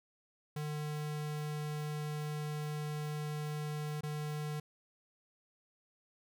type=tone with dropouts; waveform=square; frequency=150.4 Hz; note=D3; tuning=42 cents sharp; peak=-37 dBFS; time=0.56-4.6 s; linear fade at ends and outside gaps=5 ms; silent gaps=4.009-4.033 s; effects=none